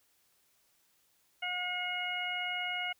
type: harmonic tone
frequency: 721 Hz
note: F#5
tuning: 45 cents flat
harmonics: 1 / 2 / 3 / 4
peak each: -40 / -41 / -36 / -38 dBFS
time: 1.42-2.93 s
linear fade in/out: 10 ms
effects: white hiss -71 dBFS RMS until 2.99 s